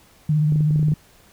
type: tone with vibrato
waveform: sine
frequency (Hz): 151.9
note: D#3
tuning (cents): -41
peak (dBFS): -15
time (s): 0.29-0.94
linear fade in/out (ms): 5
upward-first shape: sine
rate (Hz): 16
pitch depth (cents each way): 40
type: clicks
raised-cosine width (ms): 3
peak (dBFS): -19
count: 9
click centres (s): 0.523 / 0.559 / 0.607 / 0.708 / 0.759 / 0.794 / 0.829 / 0.884 / 0.919
effects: pink hiss -53 dBFS RMS until 1.32 s